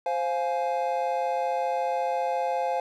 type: chord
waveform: triangle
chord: F minor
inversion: second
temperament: just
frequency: 523.8 / 698.5 / 838.1 Hz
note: C5 / F5 / Ab5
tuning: +2 / 0 / +16 cents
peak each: -27 dBFS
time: 0.06-2.8 s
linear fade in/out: 2 ms
effects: none